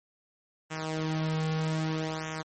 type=tone with flanger; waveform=sawtooth; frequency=157.9 Hz; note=D#3; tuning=26 cents sharp; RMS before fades=-31 dBFS; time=0.7-2.43 s; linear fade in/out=20 ms; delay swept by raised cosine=0.22 to 3.12 ms; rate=0.63 Hz; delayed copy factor=-0.6; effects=MP3 32 kbps